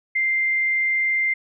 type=tone; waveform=sine; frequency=2093 Hz; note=C7; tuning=in tune; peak=-18 dBFS; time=0.15-1.34 s; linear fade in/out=10 ms; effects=none